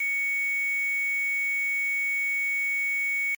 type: tone with quantisation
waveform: sine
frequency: 2230 Hz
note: C#7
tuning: 10 cents sharp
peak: -24 dBFS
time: 0-3.35 s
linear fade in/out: 5 ms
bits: 6
effects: MP3 96 kbps